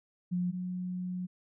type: tone pair in turn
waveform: sine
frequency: 178.7 / 181.4 Hz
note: F3 / F#3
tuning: +40 / -34 cents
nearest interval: unison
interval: 26 cents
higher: second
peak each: -28 / -33 dBFS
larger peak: first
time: 0.31-0.52 / 0.52-1.27 s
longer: second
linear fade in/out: 20 ms
effects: none